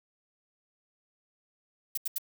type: noise bursts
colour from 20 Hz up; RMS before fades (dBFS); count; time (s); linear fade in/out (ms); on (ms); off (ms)
violet; -31; 3; 1.95-2.183; 5; 25; 79
effects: none